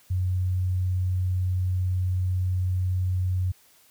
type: tone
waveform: sine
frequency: 91.8 Hz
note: F#2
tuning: 13 cents flat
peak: -22 dBFS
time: 0.1-3.52 s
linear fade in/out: 10 ms
effects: white hiss -58 dBFS RMS until 3.9 s